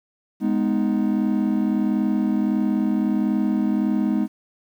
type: chord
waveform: triangle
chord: G# minor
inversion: none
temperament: just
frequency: 207.7 / 249.2 / 311.5 Hz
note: G#3 / B3 / D#4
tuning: 0 / +16 / +2 cents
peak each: -19 / -21 / -22 dBFS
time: 0.4-4.28 s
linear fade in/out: 50 ms
effects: tanh soft clip ceiling -8 dBFS + 9-bit